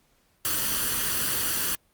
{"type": "noise with comb filter", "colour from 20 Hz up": "white", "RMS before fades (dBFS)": -26, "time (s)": [0.45, 1.75], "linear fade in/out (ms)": 0, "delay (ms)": 0.66, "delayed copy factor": 0.55, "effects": ["pink hiss -66 dBFS RMS until 1.93 s", "Opus 48 kbps"]}